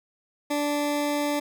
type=tone; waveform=20% pulse; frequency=292.1 Hz; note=D4; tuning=9 cents flat; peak=-19 dBFS; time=0.5-1.4 s; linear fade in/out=10 ms; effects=none